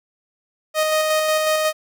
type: tone with tremolo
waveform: sawtooth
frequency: 622.3 Hz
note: D#5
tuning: in tune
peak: -12 dBFS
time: 0.74-1.73 s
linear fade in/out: 50 ms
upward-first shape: square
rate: 5.5 Hz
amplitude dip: 25%
effects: none